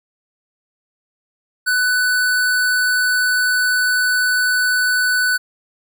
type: tone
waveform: square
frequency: 1494 Hz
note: F#6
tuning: 16 cents sharp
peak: -15 dBFS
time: 1.66-5.38 s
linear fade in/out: 20 ms
effects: none